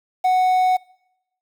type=tone with quantisation; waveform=triangle; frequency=740 Hz; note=F#5; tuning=in tune; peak=-12 dBFS; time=0.24-0.77 s; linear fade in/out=10 ms; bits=7; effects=noise-tail reverb RT60 0.9 s tail -25 dB re dry